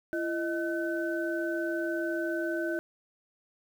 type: tone cluster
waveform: sine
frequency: 337.4 / 623 / 1516 Hz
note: E4 / D#5 / F#6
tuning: +40 / +2 / +42 cents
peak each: -31 / -34 / -35 dBFS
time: 0.13-2.79 s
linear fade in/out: 0 ms
effects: 9-bit